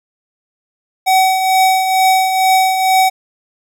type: tone with tremolo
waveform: square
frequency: 756 Hz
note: F#5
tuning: 37 cents sharp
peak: -8 dBFS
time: 1.06-3.1 s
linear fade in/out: 20 ms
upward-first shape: triangle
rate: 2.2 Hz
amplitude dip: 55%
effects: none